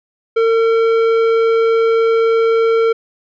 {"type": "tone with tanh clipping", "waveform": "sine", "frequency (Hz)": 453.9, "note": "A#4", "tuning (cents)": -46, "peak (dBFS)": -12, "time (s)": [0.36, 2.93], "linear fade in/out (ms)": 10, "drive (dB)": 12, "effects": []}